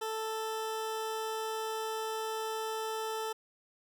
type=tone; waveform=20% pulse; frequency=440.7 Hz; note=A4; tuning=3 cents sharp; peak=-29 dBFS; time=0.01-3.33 s; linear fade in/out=10 ms; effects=none